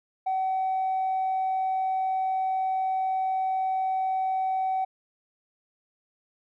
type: tone with tanh clipping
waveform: triangle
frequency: 758 Hz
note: F#5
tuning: 42 cents sharp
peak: -24 dBFS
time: 0.26-4.85 s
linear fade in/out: 10 ms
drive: 5 dB
effects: none